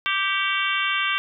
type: harmonic tone with a mistuned harmonic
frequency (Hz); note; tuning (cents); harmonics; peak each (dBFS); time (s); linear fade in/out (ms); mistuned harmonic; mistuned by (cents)
392; G4; 0; 3 / 4 / 5 / 6 / 7 / 8 / 9; -27 / -27 / -32 / -28 / -27 / -30 / -32; 0.06-1.18; 0; 6; -57
effects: none